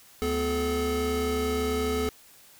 square tone cluster, 73.2 / 251 / 431 Hz, D2 / B3 / A4, -5 / +28 / -36 cents, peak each -33 / -32 / -28 dBFS, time 0.22-2.09 s, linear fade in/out 0 ms, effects white hiss -54 dBFS RMS until 2.59 s

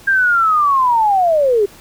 sine linear sweep, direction down, 1610 to 388.1 Hz, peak -10 dBFS, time 0.07-1.66 s, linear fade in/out 10 ms, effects pink hiss -42 dBFS RMS until 1.8 s

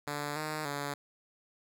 5% pulse tone with pitch steps, 146.1 / 154 / 143.2 Hz, D3 / D#3 / D3, -9 / -17 / -43 cents, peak -23 dBFS, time 0.07-0.94 s, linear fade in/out 5 ms, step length 290 ms, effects none

